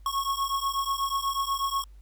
square beating tone pair, 1094 / 1102.2 Hz, C#6 / C#6, -23 / -10 cents, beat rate 8.2 Hz, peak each -30 dBFS, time 0.06-1.84 s, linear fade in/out 2 ms, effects added 50 Hz sine -46 dBFS peak until 2.01 s + pink hiss -69 dBFS RMS until 2.01 s

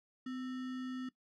sine tone with sample-and-hold, 255.5 Hz, C4, 41 cents flat, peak -38 dBFS, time 0.26-1.09 s, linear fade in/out 5 ms, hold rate 1575 Hz, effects noise-tail reverb RT60 0.1 s tail -18 dB re dry + low-pass 4000 Hz 12 dB/octave

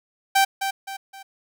sawtooth tone with echo, 780 Hz, G5, 9 cents flat, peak -11 dBFS, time 0.35-0.45 s, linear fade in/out 10 ms, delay 260 ms, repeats 3, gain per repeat -8 dB, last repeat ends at 1.23 s, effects none

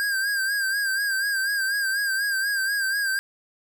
square tone with vibrato, 1600 Hz, G6, 35 cents sharp, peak -23 dBFS, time 0-3.19 s, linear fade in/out 0 ms, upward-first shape sine, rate 4.1 Hz, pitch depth 59 cents each way, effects none

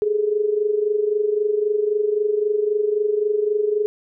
sine tone with amplitude modulation, 420 Hz, G#4, 19 cents sharp, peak -14 dBFS, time 0.02-3.86 s, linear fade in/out 0 ms, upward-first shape sine, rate 23.8 Hz, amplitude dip 70%, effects none

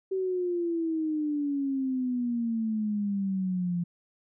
sine exponential sweep, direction down, 384.1 to 171.8 Hz, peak -26 dBFS, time 0.11-3.84 s, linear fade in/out 10 ms, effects none

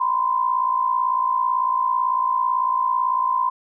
sine tone pair together, 976 / 1034 Hz, B5 / C6, -21 / -21 cents, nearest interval minor second, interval 100 cents, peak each -23 / -19 dBFS, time 0-3.5 s, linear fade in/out 10 ms, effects none

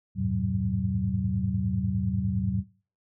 sine tone cluster, 82.9 / 100 / 109.9 / 130 / 189.4 Hz, E2 / G2 / A2 / C3 / F#3, +10 / +35 / -2 / -11 / +41 cents, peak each -33 / -32 / -30 / -35 / -28 dBFS, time 0.15-2.64 s, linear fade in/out 50 ms, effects noise-tail reverb RT60 0.4 s tail -22 dB re dry

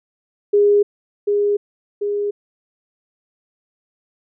sine tone with echo, 409.9 Hz, G#4, 23 cents flat, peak -10 dBFS, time 0.53-0.83 s, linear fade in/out 10 ms, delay 740 ms, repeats 2, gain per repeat -4 dB, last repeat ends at 2.31 s, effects none

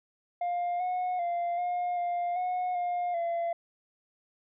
sine tone with pitch steps, 704 / 728 / 694 / 712 / 702 / 727 / 709 / 681 Hz, F5 / F#5 / F5 / F5 / F5 / F#5 / F5 / F5, +14 / -28 / -11 / +33 / +9 / -31 / +26 / -44 cents, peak -25 dBFS, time 0.41-3.53 s, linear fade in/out 5 ms, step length 390 ms, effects tanh soft clip ceiling -27 dBFS

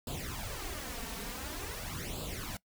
pink noise with flanger, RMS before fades -40 dBFS, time 0.07-2.57 s, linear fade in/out 2 ms, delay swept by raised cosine 0.25 to 4.45 ms, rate 0.47 Hz, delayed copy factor +0.75, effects noise-tail reverb RT60 0.1 s tail -21 dB re dry

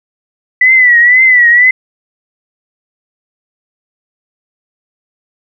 sine tone with vibrato, 1975.5 Hz, B6, in tune, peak -3 dBFS, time 0.61-1.71 s, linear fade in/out 5 ms, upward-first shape triangle, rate 2 Hz, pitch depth 99 cents each way, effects none

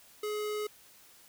square tone, 421.8 Hz, G#4, 27 cents sharp, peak -33 dBFS, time 0.23-0.67 s, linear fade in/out 5 ms, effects white hiss -58 dBFS RMS until 1.28 s

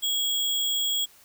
sine tone with sample-and-hold, 3322 Hz, G#7, in tune, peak -23 dBFS, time 0.02-1.06 s, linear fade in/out 20 ms, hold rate 11025 Hz, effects white hiss -55 dBFS RMS until 1.24 s

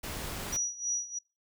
pink noise, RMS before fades -38 dBFS, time 0.03-0.57 s, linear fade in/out 10 ms
sine tone with tremolo, 5820 Hz, F#8, 29 cents flat, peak -27 dBFS, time 0.52-1.19 s, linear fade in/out 10 ms, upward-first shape sine, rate 3.1 Hz, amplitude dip 85%
effects noise-tail reverb RT60 0.3 s tail -26 dB re dry

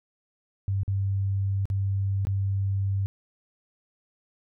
sine tone with dropouts, 98 Hz, G2, in tune, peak -23 dBFS, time 0.68-3.06 s, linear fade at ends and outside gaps 0 ms, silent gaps 0.833-0.879 / 1.655-1.701 / 2.251-2.27 s, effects none

